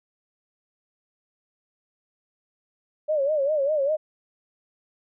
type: tone with vibrato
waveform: sine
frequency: 582 Hz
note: D5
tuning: 16 cents flat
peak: -20 dBFS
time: 3.08-3.97 s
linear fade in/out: 20 ms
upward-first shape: sine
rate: 5 Hz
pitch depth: 130 cents each way
effects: none